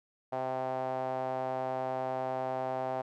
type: tone with band-pass filter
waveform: sawtooth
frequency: 130 Hz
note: C3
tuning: 11 cents flat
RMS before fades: -34 dBFS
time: 0.32-3.02 s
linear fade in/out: 10 ms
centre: 720 Hz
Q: 4.2
effects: none